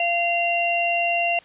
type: harmonic tone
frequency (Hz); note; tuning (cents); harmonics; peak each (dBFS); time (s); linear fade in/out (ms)
690; F5; -21; 1 / 3 / 4; -22 / -32 / -22; 0-1.39; 2
effects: white hiss -50 dBFS RMS until 1.44 s + resampled to 8000 Hz